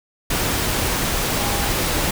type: tone in noise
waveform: sine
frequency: 808 Hz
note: G#5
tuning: 48 cents flat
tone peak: -29 dBFS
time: 1.4-1.68 s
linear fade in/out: 5 ms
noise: pink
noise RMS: -21 dBFS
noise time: 0.3-2.11 s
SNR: -11 dB
effects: none